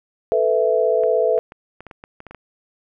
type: chord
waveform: sine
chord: A suspended second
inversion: none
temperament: equal with one note detuned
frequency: 440 / 496.5 / 659.3 Hz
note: A4 / B4 / E5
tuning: 0 / +9 / 0 cents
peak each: -19 dBFS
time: 0.32-1.39 s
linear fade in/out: 0 ms
type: clicks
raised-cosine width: 0.5 ms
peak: -23 dBFS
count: 11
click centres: 1.036 / 1.379 / 1.521 / 1.806 / 1.867 / 1.912 / 2.039 / 2.204 / 2.267 / 2.31 / 2.347 s
effects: none